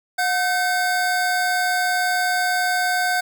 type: tone pair together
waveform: square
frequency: 725 / 1536.2 Hz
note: F#5 / G6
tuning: -35 / -35 cents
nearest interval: octave + minor second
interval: 1300 cents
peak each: -22 dBFS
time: 0.18-3.21 s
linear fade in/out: 10 ms
effects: none